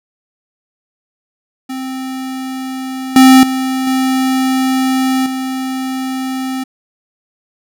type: tone with level steps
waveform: square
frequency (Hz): 261.6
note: C4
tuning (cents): 0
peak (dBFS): -21 / -3 / -15 / -12 / -18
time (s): 1.69-6.64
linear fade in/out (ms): 10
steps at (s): 3.16 / 3.43 / 3.87 / 5.26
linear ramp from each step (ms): 2
effects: none